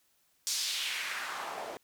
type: noise with band-pass filter sweep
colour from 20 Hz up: white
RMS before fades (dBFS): -36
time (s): 0.47-1.77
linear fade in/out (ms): 0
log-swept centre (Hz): 6000 to 510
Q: 1.9
effects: white hiss -71 dBFS RMS until 1.83 s